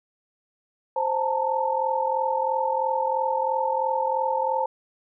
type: tone cluster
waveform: sine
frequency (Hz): 524 / 869 / 912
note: C5 / A5 / A#5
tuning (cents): +2 / -22 / -38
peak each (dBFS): -26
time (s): 0.96-4.66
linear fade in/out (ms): 5
effects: none